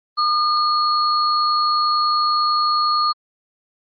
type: tone pair together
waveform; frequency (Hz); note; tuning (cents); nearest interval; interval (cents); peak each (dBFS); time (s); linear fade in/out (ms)
sine; 1215 / 4327; D#6 / C#8; -42 / -43; octave + minor seventh; 2199; -16 / -22; 0.17-3.13; 20
effects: Opus 24 kbps